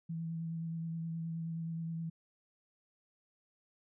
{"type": "tone with vibrato", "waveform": "sine", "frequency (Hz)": 164.5, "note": "E3", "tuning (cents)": -3, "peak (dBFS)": -36, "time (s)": [0.09, 2.1], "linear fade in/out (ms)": 10, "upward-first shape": "sine", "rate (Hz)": 9.5, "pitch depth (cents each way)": 17, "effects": []}